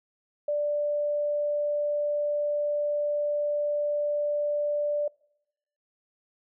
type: tone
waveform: sine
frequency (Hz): 588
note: D5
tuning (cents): +2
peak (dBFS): -24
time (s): 0.48-5.08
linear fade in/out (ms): 5
effects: noise-tail reverb RT60 0.8 s tail -25 dB re dry